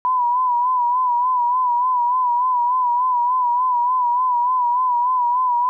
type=tone with vibrato; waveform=sine; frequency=987.8 Hz; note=B5; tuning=in tune; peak=-15 dBFS; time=0.05-5.69 s; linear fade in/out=0 ms; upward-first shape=sine; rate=3.4 Hz; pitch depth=59 cents each way; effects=none